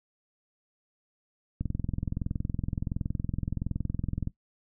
click train, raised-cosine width 5 ms, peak -18 dBFS, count 58, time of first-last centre 1.61-4.274 s, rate 21.4 Hz, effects noise-tail reverb RT60 0.1 s tail -17 dB re dry

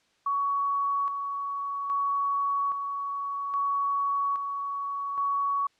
sine tone with tremolo, 1122 Hz, C#6, 21 cents sharp, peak -24 dBFS, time 0.26-5.67 s, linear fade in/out 5 ms, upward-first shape square, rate 0.61 Hz, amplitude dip 45%, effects white hiss -67 dBFS RMS until 5.79 s + low-pass 5000 Hz 12 dB/octave

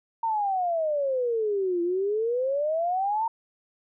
sine exponential two-way sweep, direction down then up, 925 to 340 to 925 Hz, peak -23 dBFS, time 0.23-3.28 s, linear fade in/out 5 ms, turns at 1.82 s, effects none

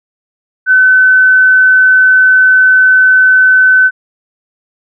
sine tone, 1516 Hz, F#6, 42 cents sharp, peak -3 dBFS, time 0.66-3.91 s, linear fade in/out 50 ms, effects none

